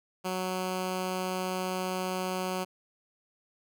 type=tone; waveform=10% pulse; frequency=185 Hz; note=F#3; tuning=in tune; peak=-22 dBFS; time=0.24-2.65 s; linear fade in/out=20 ms; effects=none